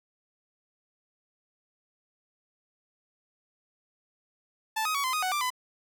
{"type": "tone with pitch steps", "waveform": "sawtooth", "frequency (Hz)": [878, 1258, 1126, 1031, 1245, 743, 1180, 1006], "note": ["A5", "D#6", "C#6", "C6", "D#6", "F#5", "D6", "B5"], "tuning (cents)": [-4, 19, 27, -26, 1, 7, 8, 32], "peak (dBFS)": -23, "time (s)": [4.76, 5.504], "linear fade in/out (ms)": 10, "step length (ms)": 93, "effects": []}